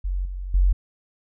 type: tone with level steps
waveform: sine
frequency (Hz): 45.88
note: F#1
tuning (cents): -14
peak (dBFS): -22 / -28 / -14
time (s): 0.04-0.73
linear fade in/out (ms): 10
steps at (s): 0.25 / 0.54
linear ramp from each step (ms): 5
effects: none